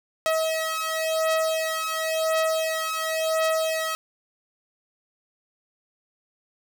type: beating tone pair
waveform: sawtooth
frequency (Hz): 640 / 640.94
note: D#5 / E5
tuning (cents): +49 / -49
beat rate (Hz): 0.94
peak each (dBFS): -22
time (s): 0.26-3.95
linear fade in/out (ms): 0
effects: none